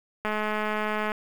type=click train; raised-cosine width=0.5 ms; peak=-14 dBFS; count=186; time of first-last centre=0.25-1.119 s; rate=213 Hz; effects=7-bit